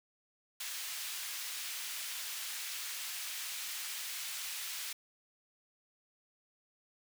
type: high-pass noise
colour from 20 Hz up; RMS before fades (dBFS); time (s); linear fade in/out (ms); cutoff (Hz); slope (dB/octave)
pink; -41; 0.6-4.93; 5; 2300; 12
effects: none